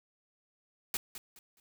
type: noise with echo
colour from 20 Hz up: white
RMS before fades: -33 dBFS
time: 0.94-0.97 s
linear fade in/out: 2 ms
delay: 210 ms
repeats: 3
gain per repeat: -11 dB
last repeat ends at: 1.6 s
effects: none